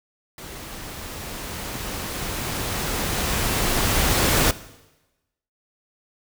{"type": "noise with level ramp", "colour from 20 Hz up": "pink", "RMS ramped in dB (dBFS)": [-38, -18], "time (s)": [0.38, 4.51], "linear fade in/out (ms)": 2, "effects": ["noise-tail reverb RT60 1.0 s tail -17 dB re dry"]}